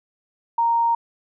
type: tone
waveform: sine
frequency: 930 Hz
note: A#5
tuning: 4 cents flat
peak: -16 dBFS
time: 0.58-0.95 s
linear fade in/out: 5 ms
effects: none